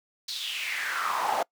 brown noise with high-pass filter sweep, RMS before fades -30 dBFS, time 0.28-1.43 s, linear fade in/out 5 ms, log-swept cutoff 4400 to 670 Hz, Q 4.7, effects noise-tail reverb RT60 0.1 s tail -25 dB re dry

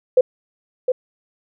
sine tone with echo, 508 Hz, B4, 49 cents sharp, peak -8 dBFS, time 0.17-0.21 s, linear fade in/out 5 ms, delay 710 ms, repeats 1, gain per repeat -6 dB, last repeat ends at 0.92 s, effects none

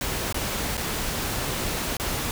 pink noise with dropouts, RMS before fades -28 dBFS, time 0.01-2.31 s, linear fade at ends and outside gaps 1 ms, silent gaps 0.326-0.344 / 0.77-0.777 / 1.969-1.998 s, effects none

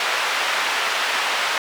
white band-pass noise, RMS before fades -22 dBFS, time 0-1.58 s, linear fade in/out 2 ms, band 720 to 2500 Hz, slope 12 dB/octave, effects none

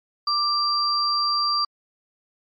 sine tone pair together, 1180 / 4720 Hz, D6 / D8, +8 / +8 cents, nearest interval 2 octaves, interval 2400 cents, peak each -22 dBFS, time 0.27-1.65 s, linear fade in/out 5 ms, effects MP3 64 kbps

